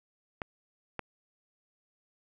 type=clicks; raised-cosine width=0.5 ms; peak=-19 dBFS; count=2; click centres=0.418 / 0.993 s; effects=none